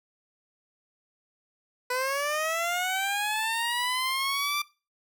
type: linear sweep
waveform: 15% pulse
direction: up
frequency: 493.9 to 1183 Hz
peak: -20 dBFS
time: 1.9-4.62 s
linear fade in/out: 5 ms
effects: noise-tail reverb RT60 0.3 s tail -20 dB re dry